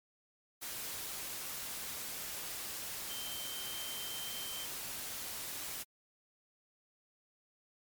sine tone in noise, 3125 Hz, G7, 6 cents flat, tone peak -44 dBFS, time 3.09-4.66 s, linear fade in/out 20 ms, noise white, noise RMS -42 dBFS, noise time 0.61-5.84 s, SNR -5 dB, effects MP3 96 kbps

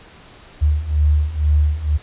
sine beating tone pair, 73.42 / 75.52 Hz, D2 / D2, 0 / +49 cents, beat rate 2.1 Hz, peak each -18 / -15 dBFS, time 0.61-1.98 s, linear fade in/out 20 ms, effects pink hiss -44 dBFS RMS until 2.02 s + resampled to 8000 Hz

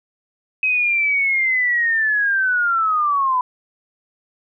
sine linear sweep, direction down, 2547 to 990 Hz, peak -15 dBFS, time 0.63-3.41 s, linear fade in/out 2 ms, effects none

